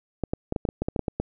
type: clicks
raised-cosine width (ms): 2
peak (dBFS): -12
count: 12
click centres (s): 0.237 / 0.335 / 0.524 / 0.562 / 0.652 / 0.689 / 0.82 / 0.885 / 0.962 / 0.993 / 1.082 / 1.2
effects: none